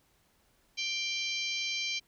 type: harmonic tone with a mistuned harmonic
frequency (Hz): 785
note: G5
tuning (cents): +2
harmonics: 3 / 4 / 5 / 6 / 7 / 8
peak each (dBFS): -35 / -37 / -39 / -41 / -42 / -43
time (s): 0.77-2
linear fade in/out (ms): 20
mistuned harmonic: 5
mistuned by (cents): +51
effects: pink hiss -69 dBFS RMS until 2.07 s